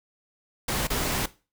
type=noise with dropouts; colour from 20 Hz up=pink; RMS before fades=-27 dBFS; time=0.68-1.26 s; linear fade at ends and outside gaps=5 ms; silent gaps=0.872-0.901 s; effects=noise-tail reverb RT60 0.3 s tail -17 dB re dry